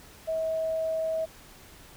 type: tone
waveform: sine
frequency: 643 Hz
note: E5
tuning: 43 cents flat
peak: -26 dBFS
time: 0.27-1.26 s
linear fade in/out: 20 ms
effects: pink hiss -51 dBFS RMS until 1.96 s